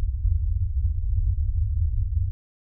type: low-pass noise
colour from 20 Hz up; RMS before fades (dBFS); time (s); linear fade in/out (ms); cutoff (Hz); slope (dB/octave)
white; -23; 0-2.31; 0; 100; 96
effects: none